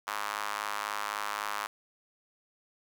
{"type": "tone with high-pass filter", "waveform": "square", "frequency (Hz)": 51.91, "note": "G#1", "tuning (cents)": 0, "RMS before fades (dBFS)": -35, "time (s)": [0.07, 1.67], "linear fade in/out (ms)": 5, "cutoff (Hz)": 1100, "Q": 2.5, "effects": ["9-bit"]}